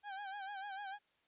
30% pulse tone with vibrato, 795 Hz, G5, 24 cents sharp, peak -40 dBFS, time 0.03-0.99 s, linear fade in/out 50 ms, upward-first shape sine, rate 6.7 Hz, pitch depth 74 cents each way, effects white hiss -75 dBFS RMS until 1.27 s + resampled to 8000 Hz

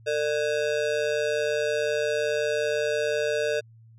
square ring-modulated tone, 524 Hz, C5, 2 cents sharp, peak -21 dBFS, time 0.06-3.61 s, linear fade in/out 20 ms, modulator 72.8 Hz, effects added 113 Hz sine -49 dBFS peak until 3.98 s + low-pass 6000 Hz 12 dB/octave

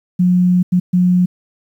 sine tone bursts at uneven times, 180 Hz, F#3, 47 cents flat, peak -9 dBFS, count 3, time 0.19-0.63 / 0.72-0.8 / 0.93-1.26 s, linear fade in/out 10 ms, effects 8-bit

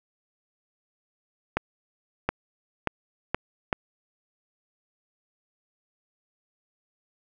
accelerating click train, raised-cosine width 0.5 ms, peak -8 dBFS, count 5, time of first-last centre 1.57-3.728 s, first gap 720 ms, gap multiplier 0.81, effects none

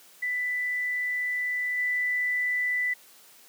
sine tone with level steps, 1986 Hz, B6, 9 cents sharp, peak -26 / -24 dBFS, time 0.22-2.94 s, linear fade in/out 10 ms, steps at 1.77 s, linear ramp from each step 20 ms, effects white hiss -54 dBFS RMS until 3.48 s + high-pass 200 Hz 12 dB/octave

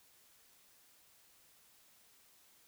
silence, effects white hiss -66 dBFS RMS until 2.67 s

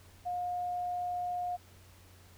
sine tone, 714 Hz, F5, 38 cents sharp, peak -32 dBFS, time 0.25-1.57 s, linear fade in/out 20 ms, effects added 90 Hz sine -57 dBFS peak until 2.37 s + pink hiss -60 dBFS RMS until 2.37 s

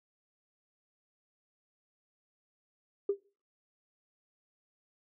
sine tone with exponential decay, 400.4 Hz, G4, 37 cents sharp, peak -22 dBFS, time 3.09-3.2 s, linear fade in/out 5 ms, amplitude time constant 22 ms, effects noise-tail reverb RT60 0.4 s tail -24 dB re dry + tanh soft clip ceiling -19 dBFS

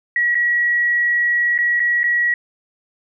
sine tone with dropouts, 1919 Hz, A#6, 50 cents sharp, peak -14 dBFS, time 0.16-2.34 s, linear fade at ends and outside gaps 2 ms, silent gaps 0.346-0.352 / 1.579-1.587 / 1.796-1.801 / 2.033-2.04 s, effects none

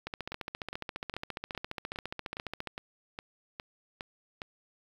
two click trains, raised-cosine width 0.3 ms, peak -22 / -20 dBFS, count 11 / 39, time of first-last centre 0.32-4.418 / 0.07-2.673 s, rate 2.44 / 14.6 Hz, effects 8-bit

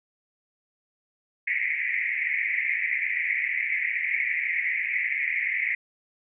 white band-pass noise, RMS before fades -27 dBFS, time 1.47-5.75 s, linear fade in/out 5 ms, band 1900 to 2300 Hz, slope 96 dB/octave, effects none

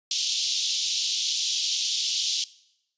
pink band-pass noise, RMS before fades -27 dBFS, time 0.11-2.44 s, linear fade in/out 2 ms, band 3100 to 6600 Hz, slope 48 dB/octave, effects noise-tail reverb RT60 0.8 s tail -20 dB re dry + resampled to 16000 Hz

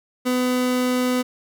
30% pulse tone, 251 Hz, B3, 28 cents sharp, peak -16 dBFS, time 0.25-1.23 s, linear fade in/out 20 ms, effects none

